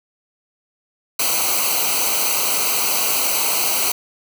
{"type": "noise with comb filter", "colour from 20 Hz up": "white", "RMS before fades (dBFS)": -19, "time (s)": [1.19, 3.92], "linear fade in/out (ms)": 5, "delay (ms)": 0.57, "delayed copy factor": -0.85, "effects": []}